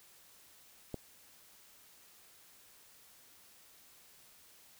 click, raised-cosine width 2 ms, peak -25 dBFS, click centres 0.943 s, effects white hiss -61 dBFS RMS until 4.79 s

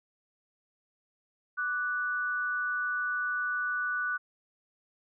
sine tone pair together, 1172.9 / 1480 Hz, D6 / F#6, -3 / 0 cents, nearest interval major third, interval 403 cents, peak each -36 / -29 dBFS, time 1.57-4.18 s, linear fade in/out 20 ms, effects none

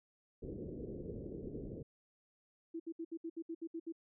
white low-pass noise, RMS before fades -45 dBFS, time 0.42-1.83 s, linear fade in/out 10 ms, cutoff 480 Hz, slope 48 dB/octave
sine tone bursts, 330 Hz, E4, 2 cents sharp, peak -39 dBFS, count 10, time 2.74-3.924 s, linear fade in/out 10 ms, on 59 ms, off 66 ms
effects none

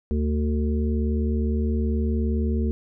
harmonic tone with a mistuned harmonic, 75.2 Hz, D2, 42 cents sharp, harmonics 1 / 3 / 5 / 6, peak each -22 / -26 / -32 / -35 dBFS, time 0.11-2.71 s, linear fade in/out 0 ms, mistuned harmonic 5, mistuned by -19 cents, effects none

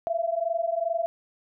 sine tone pair together, 659.3 / 681.8 Hz, E5 / F5, 0 / -42 cents, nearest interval minor second, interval 58 cents, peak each -27 dBFS, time 0.07-1.06 s, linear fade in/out 0 ms, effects none

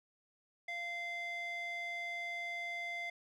square tone with band-pass filter, 692 Hz, F5, 16 cents flat, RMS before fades -41 dBFS, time 0.68-3.1 s, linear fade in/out 5 ms, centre 2000 Hz, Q 2.5, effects none

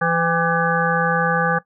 harmonic tone with a mistuned harmonic, 168.3 Hz, E3, 36 cents sharp, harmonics 1 / 3 / 5 / 7 / 9 / 10, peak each -23 / -23 / -23 / -23 / -23 / -23 dBFS, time 0.01-1.59 s, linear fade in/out 10 ms, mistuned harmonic 5, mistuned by -66 cents, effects noise-tail reverb RT60 0.1 s tail -17 dB re dry

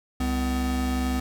square tone pair together, 66.9 / 252.6 Hz, C2 / B3, +39 / +39 cents, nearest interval octave + major seventh, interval 2300 cents, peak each -27 dBFS, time 0.2-1.2 s, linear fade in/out 5 ms, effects none

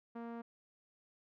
sawtooth tone with low-pass filter, 233.1 Hz, A#3, in tune, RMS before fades -45 dBFS, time 0.15-0.42 s, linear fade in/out 10 ms, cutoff 1200 Hz, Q 0.99, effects none

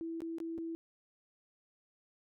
sine tone with dropouts, 329.6 Hz, E4, in tune, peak -37 dBFS, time 0.01-0.75 s, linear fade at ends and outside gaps 0 ms, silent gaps 0.205-0.219 / 0.384-0.402 / 0.579-0.585 s, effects none

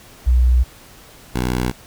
sine / 10% pulse tone pair in turn, 61.8 / 61.8 Hz, B1 / B1, +2 / +2 cents, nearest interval unison, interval 0 cents, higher neither, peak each -10 dBFS, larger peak neither, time 0.26-0.64 / 1.34-1.72 s, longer neither, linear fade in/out 20 ms, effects pink hiss -44 dBFS RMS until 1.86 s

